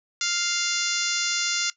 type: harmonic tone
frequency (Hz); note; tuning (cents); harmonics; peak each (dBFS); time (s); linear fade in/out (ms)
698.5; F5; 0; 2 / 3 / 4 / 5 / 6 / 7 / 8 / 9 / 10; -32 / -32 / -32 / -32 / -32 / -32 / -32 / -32 / -32; 0.21-1.7; 2
effects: noise-tail reverb RT60 0.1 s tail -17 dB re dry